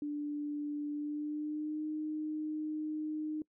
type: tone with pitch glide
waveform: sine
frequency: 293.9 to 307.3 Hz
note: D4 to D#4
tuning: +1 to -21 cents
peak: -34 dBFS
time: 0.02-3.42 s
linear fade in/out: 2 ms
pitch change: +78 cents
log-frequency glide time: 0.92-1.86 s
effects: noise-tail reverb RT60 0.1 s tail -24 dB re dry